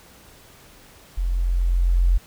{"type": "tone with level ramp", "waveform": "sine", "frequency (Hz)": 43.92, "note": "F1", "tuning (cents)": 11, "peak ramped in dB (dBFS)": [-20, -13], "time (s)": [1.17, 2.18], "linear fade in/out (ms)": 10, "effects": ["pink hiss -49 dBFS RMS until 2.26 s"]}